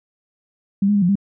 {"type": "tone with pitch steps", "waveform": "sine", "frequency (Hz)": [197.8, 206.6, 202, 175.7, 199.8], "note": ["G3", "G#3", "G#3", "F3", "G3"], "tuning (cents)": [16, -9, -48, 11, 33], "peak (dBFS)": -13, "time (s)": [0.82, 1.155], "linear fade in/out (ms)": 5, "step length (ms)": 67, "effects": []}